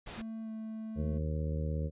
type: noise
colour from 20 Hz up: pink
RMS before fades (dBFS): -44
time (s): 0.06-0.22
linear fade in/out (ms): 10
type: tone with pitch glide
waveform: triangle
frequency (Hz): 222.9 to 220.2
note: A3 to A3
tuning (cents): +23 to +2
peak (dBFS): -36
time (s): 0.17-1.19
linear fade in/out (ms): 20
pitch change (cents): -21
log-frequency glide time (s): 0.42-0.5
type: harmonic tone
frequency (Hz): 77.1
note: D#2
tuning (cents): -15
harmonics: 1 / 2 / 3 / 4 / 5 / 6 / 7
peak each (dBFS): -33 / -36 / -44 / -48 / -50 / -45 / -45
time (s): 0.95-1.91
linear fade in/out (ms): 50
effects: resampled to 8000 Hz